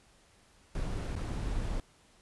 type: noise with dropouts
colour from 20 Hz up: brown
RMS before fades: -34 dBFS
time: 0.75-1.8 s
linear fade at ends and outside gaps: 1 ms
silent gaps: 1.154-1.163 s
effects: pink hiss -63 dBFS RMS until 2.21 s + resampled to 24000 Hz